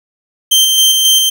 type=tone with tremolo; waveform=sawtooth; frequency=3136 Hz; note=G7; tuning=in tune; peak=-3 dBFS; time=0.51-1.3 s; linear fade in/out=10 ms; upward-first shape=square; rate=3.7 Hz; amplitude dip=30%; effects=none